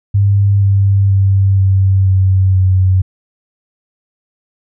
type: tone with pitch steps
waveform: sine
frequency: 100 / 98.68 / 97.38 / 96.09 / 94.82 / 93.57 Hz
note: G2 / G2 / G2 / G2 / F#2 / F#2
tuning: +35 / +12 / -11 / -34 / +43 / +20 cents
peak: -7 dBFS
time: 0.14-3.02 s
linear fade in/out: 10 ms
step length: 480 ms
effects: none